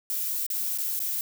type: noise with dropouts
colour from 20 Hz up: violet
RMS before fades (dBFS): -29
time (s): 0.1-1.21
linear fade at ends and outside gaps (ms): 0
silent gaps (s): 0.465-0.502 / 0.776-0.785 / 0.992-1.002
effects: none